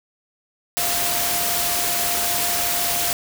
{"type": "tone in noise", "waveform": "sine", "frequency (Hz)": 698.5, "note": "F5", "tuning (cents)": 0, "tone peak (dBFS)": -29, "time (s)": [0.77, 3.13], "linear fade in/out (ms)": 0, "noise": "white", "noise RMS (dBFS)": -22, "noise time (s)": [0.77, 3.13], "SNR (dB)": -10, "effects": []}